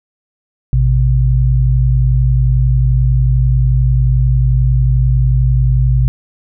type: tone pair together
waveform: sine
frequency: 56.57 / 127.8 Hz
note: A1 / C3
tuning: +49 / -40 cents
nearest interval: octave + major second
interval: 1411 cents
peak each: -11 dBFS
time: 0.73-6.08 s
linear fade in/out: 0 ms
effects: none